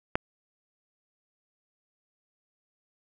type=click; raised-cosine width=0.5 ms; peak=-9 dBFS; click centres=0.155 s; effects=none